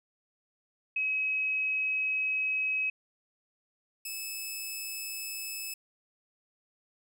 sine / 10% pulse tone pair in turn, 2550 / 2604 Hz, D#7 / E7, +42 / -22 cents, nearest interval unison, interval 36 cents, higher second, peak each -27 dBFS, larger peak neither, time 0.96-2.9 / 4.05-5.74 s, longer first, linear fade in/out 5 ms, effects none

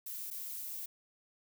violet noise with dropouts, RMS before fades -42 dBFS, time 0.06-0.86 s, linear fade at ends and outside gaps 5 ms, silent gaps 0.304-0.31 s, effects none

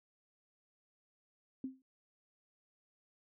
sine tone with exponential decay, 262.4 Hz, C4, 5 cents sharp, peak -34 dBFS, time 1.64-1.82 s, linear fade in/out 2 ms, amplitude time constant 38 ms, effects none

